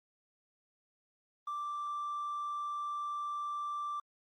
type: tone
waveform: triangle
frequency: 1174.7 Hz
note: D6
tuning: in tune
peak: -32 dBFS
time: 1.47-4 s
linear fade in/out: 5 ms
effects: tanh soft clip ceiling -31 dBFS + Opus 32 kbps